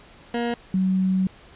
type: tone pair in turn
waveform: 20% pulse / sine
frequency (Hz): 236.9 / 188.03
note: A#3 / F#3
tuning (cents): +28 / +28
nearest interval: major third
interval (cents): 400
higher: first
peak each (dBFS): -18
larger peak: neither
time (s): 0.34-0.54 / 0.74-1.27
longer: second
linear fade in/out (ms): 2
effects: pink hiss -49 dBFS RMS until 1.55 s + resampled to 8000 Hz